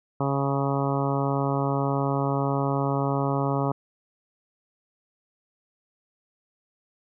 harmonic tone, 138.59 Hz, C#3, in tune, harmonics 1 / 2 / 3 / 4 / 5 / 6 / 7 / 8 / 9, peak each -26 / -29 / -31 / -32 / -33 / -34 / -34 / -35 / -36 dBFS, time 0.2-3.72 s, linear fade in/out 5 ms, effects none

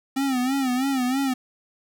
square tone with vibrato, 261.6 Hz, C4, in tune, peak -22 dBFS, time 0.16-1.34 s, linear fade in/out 10 ms, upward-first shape sine, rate 3.1 Hz, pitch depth 100 cents each way, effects 8-bit

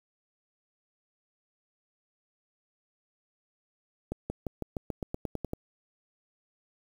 accelerating click train, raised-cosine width 2 ms, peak -19 dBFS, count 12, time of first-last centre 4.12-5.534 s, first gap 180 ms, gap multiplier 0.93, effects 8-bit

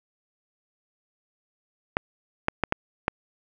clicks, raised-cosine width 0.5 ms, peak -6 dBFS, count 5, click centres 1.969 / 2.484 / 2.637 / 2.724 / 3.081 s, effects none

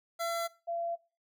25% pulse / sine tone pair in turn, 676 / 680.7 Hz, E5 / F5, +43 / -45 cents, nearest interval unison, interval 12 cents, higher second, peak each -28 / -32 dBFS, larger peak first, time 0.19-0.48 / 0.67-0.96 s, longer neither, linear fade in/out 20 ms, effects noise-tail reverb RT60 0.3 s tail -18 dB re dry

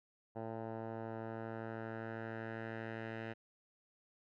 10% pulse tone with low-pass filter sweep, 112.6 Hz, A2, 40 cents sharp, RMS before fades -44 dBFS, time 0.35-3.34 s, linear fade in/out 20 ms, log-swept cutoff 880 to 2200 Hz, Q 2.1, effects none

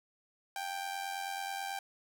sawtooth tone with amplitude modulation, 787 Hz, G5, 7 cents sharp, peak -30 dBFS, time 0.56-1.79 s, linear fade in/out 2 ms, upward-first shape sine, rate 89.2 Hz, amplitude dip 60%, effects none

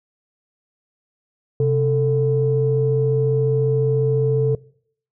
sine tone pair together, 131.5 / 442.8 Hz, C3 / A4, +9 / +11 cents, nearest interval octave + major sixth, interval 2102 cents, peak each -17 dBFS, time 1.6-4.55 s, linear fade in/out 2 ms, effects noise-tail reverb RT60 0.6 s tail -23 dB re dry + tanh soft clip ceiling -7 dBFS

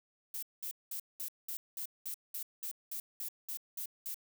violet noise bursts, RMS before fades -40 dBFS, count 14, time 0.34-4.144 s, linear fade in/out 2 ms, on 86 ms, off 200 ms, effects none

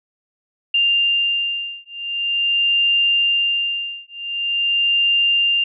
sine beating tone pair, 2794 / 2794.45 Hz, F7 / F7, 0 / 0 cents, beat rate 0.45 Hz, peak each -19 dBFS, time 0.74-5.64 s, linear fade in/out 5 ms, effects none

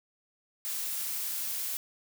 blue noise, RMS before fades -34 dBFS, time 0.65-1.77 s, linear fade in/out 0 ms, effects none

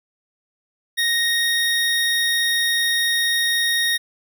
square tone pair together, 1864.7 / 3729 Hz, A#6 / A#7, 0 / 0 cents, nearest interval octave, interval 1200 cents, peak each -21 dBFS, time 0.97-3.98 s, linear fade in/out 20 ms, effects none

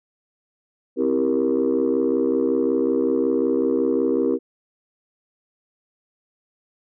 sine chord, C dominant seventh, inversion none, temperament just, 261.6 / 327 / 392.4 / 470.9 Hz, C4 / E4 / G4 / Bb4, 0 / -14 / +2 / +18 cents, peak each -22 dBFS, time 0.96-4.39 s, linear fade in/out 50 ms, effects tanh soft clip ceiling -11 dBFS

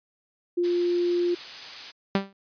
sine tone, 350.4 Hz, F4, 6 cents sharp, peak -21 dBFS, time 0.57-1.35 s, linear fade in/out 10 ms
blue noise, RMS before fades -32 dBFS, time 0.63-1.92 s, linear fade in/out 20 ms
sawtooth tone with exponential decay, 196 Hz, G3, in tune, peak -14 dBFS, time 2.15-2.33 s, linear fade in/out 2 ms, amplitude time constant 37 ms
effects resampled to 11025 Hz

